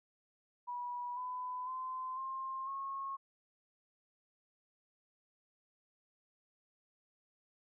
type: tone with pitch steps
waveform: sine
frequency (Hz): 975 / 1002.4 / 1030.6 / 1059.6 / 1089.4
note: B5 / B5 / C6 / C6 / C#6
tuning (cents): -23 / +25 / -27 / +22 / -30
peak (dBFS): -38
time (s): 0.67-3.17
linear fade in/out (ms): 20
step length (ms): 500
effects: none